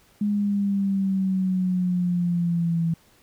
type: exponential sweep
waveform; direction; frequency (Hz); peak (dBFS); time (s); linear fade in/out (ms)
sine; down; 207.7 to 164.81; -20; 0.21-2.94; 5
effects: pink hiss -58 dBFS RMS until 3.22 s